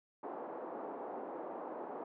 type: band-pass noise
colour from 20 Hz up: white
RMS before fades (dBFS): -44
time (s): 0.23-2.04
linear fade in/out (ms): 5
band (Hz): 270 to 880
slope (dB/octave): 24
effects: none